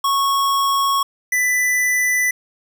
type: tone pair in turn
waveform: square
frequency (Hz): 1103 / 1990.5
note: C#6 / B6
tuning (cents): -9 / +13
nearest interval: minor seventh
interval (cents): 1022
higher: second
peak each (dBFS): -16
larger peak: neither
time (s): 0.04-1.03 / 1.32-2.31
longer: neither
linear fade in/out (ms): 5
effects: none